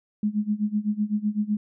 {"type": "tone with tremolo", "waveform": "sine", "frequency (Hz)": 210, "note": "G#3", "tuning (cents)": 19, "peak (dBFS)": -19, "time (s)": [0.23, 1.57], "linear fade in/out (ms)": 2, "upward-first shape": "sine", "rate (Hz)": 7.9, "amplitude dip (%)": 90, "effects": []}